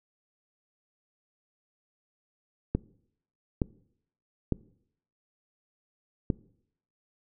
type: clicks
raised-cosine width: 3 ms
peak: -12 dBFS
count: 4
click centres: 2.75 / 3.618 / 4.523 / 6.302 s
effects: noise-tail reverb RT60 0.7 s tail -22 dB re dry